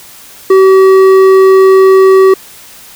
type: tone with hard clipping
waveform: triangle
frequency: 381.8 Hz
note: G4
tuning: 46 cents flat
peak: -3 dBFS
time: 0.5-2.34 s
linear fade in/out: 5 ms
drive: 12 dB
effects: white hiss -34 dBFS RMS until 2.95 s